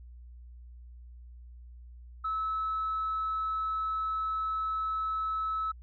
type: tone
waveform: sine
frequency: 1300 Hz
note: E6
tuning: 24 cents flat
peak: -28 dBFS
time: 2.24-5.72 s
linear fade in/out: 10 ms
effects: tanh soft clip ceiling -25 dBFS + added 60 Hz sine -46 dBFS peak until 5.82 s